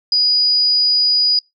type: tone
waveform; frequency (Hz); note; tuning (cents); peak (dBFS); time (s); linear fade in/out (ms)
sine; 4920; D#8; -20; -11; 0.12-1.39; 2
effects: noise-tail reverb RT60 0.2 s tail -24 dB re dry